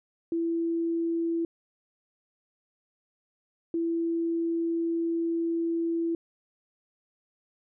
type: tone pair in turn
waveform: sine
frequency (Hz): 333.6 / 333.6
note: E4 / E4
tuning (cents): +21 / +21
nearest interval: unison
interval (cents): 0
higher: neither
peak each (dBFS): -25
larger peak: neither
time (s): 0.32-1.45 / 3.74-6.15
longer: second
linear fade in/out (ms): 2
effects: none